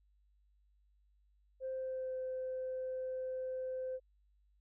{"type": "tone with pitch glide", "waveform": "sine", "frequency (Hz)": [523, 516.1], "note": ["C5", "C5"], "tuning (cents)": [-1, -24], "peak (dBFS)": -36, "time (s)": [1.6, 4], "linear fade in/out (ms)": 50, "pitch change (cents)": -23, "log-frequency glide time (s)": [1.71, 2.16], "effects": ["tanh soft clip ceiling -33 dBFS", "added 50 Hz sine -68 dBFS peak until 4.6 s"]}